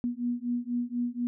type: beating tone pair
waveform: sine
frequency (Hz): 240 / 244.1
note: B3 / B3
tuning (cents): -49 / -20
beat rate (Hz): 4.1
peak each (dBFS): -31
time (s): 0.04-1.27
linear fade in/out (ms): 0
effects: none